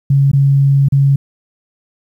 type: tone with dropouts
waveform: sine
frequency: 138.59 Hz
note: C#3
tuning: in tune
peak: -7 dBFS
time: 0.1-1.16 s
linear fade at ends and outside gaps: 5 ms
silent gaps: 0.316-0.332 / 0.886-0.922 s
effects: 8-bit